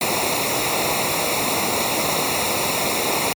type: noise with comb filter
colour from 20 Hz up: pink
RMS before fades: -21 dBFS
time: 0.01-3.33 s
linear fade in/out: 2 ms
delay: 0.63 ms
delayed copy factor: -0.8
effects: high-pass 80 Hz 12 dB/octave + MP3 96 kbps